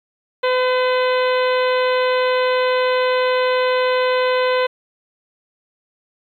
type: harmonic tone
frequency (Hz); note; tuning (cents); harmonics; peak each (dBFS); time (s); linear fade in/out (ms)
507; B4; +45; 1 / 2 / 3 / 4 / 5 / 6 / 7 / 8; -16 / -22 / -26 / -28 / -30 / -32 / -33 / -34; 0.43-4.67; 10
effects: 9-bit